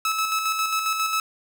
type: tone with tremolo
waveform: sawtooth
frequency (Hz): 1300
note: E6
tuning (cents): -24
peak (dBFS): -17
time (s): 0.05-1.2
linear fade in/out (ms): 2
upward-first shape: square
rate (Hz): 7.4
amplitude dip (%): 40
effects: none